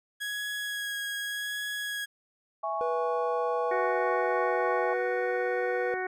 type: tone with vibrato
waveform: 30% pulse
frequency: 1661.2 Hz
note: G#6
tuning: in tune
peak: -29 dBFS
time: 0.2-2.06 s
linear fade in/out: 20 ms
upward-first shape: sine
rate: 0.86 Hz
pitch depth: 14 cents each way
type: chord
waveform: sine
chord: C# minor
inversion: first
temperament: equal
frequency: 659.3 / 830.6 / 1108.7 Hz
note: E5 / G#5 / C#6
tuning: 0 / 0 / 0 cents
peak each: -33 dBFS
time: 2.63-4.94 s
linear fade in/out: 10 ms
type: tone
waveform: triangle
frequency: 488.5 Hz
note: B4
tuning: 19 cents flat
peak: -27 dBFS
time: 2.81-5.94 s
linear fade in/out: 0 ms
type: harmonic tone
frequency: 370.7 Hz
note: F#4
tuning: 3 cents sharp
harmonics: 1 / 2 / 3 / 4 / 5 / 6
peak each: -33 / -35 / -44 / -37 / -37 / -43 dBFS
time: 3.71-6.07 s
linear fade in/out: 5 ms
effects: none